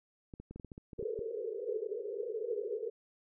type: clicks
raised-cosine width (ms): 3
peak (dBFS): -33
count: 12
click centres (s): 0.338 / 0.4 / 0.51 / 0.56 / 0.598 / 0.647 / 0.718 / 0.779 / 0.932 / 0.992 / 1.026 / 1.191
type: band-pass noise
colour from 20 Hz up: pink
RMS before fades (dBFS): -38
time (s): 0.98-2.9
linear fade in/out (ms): 10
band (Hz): 400 to 490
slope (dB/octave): 96
effects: none